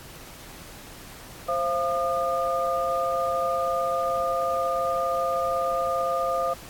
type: tone cluster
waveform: sine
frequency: 528 / 684 / 1215 Hz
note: C5 / F5 / D#6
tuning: +16 / -36 / -42 cents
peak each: -27 dBFS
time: 1.48-6.54 s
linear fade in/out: 10 ms
effects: pink hiss -44 dBFS RMS until 6.69 s + AAC 64 kbps